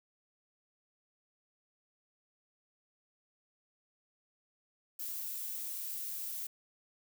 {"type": "noise", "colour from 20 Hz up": "violet", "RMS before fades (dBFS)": -40, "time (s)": [4.99, 6.47], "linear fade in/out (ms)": 5, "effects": []}